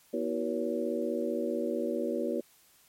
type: harmonic tone with a mistuned harmonic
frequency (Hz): 80.3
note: E2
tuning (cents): -45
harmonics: 3 / 4 / 5 / 6 / 7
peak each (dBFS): -35 / -35 / -35 / -35 / -35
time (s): 0.13-2.41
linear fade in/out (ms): 10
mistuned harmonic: 5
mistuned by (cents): -110
effects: white hiss -62 dBFS RMS until 2.88 s + MP3 64 kbps